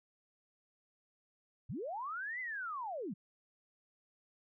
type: linear two-way sweep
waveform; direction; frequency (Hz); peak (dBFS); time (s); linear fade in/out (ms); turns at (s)
sine; up then down; 82.41 to 2060 to 152; -38; 1.69-3.14; 10; 2.4
effects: none